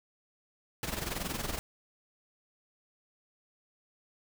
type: noise with amplitude modulation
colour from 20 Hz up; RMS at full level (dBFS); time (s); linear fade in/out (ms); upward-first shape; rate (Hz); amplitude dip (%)
pink; -33; 0.83-1.59; 0; sine; 21.4; 70
effects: none